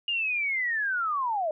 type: linear sweep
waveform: sine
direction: down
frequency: 2860 to 593 Hz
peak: -25 dBFS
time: 0.08-1.51 s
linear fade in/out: 2 ms
effects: none